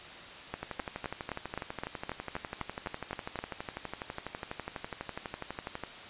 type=two click trains; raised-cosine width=0.5 ms; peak=-19 / -21 dBFS; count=12 / 64; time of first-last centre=0.54-3.39 / 0.63-5.837 s; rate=3.86 / 12.1 Hz; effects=white hiss -46 dBFS RMS until 6.09 s + resampled to 8000 Hz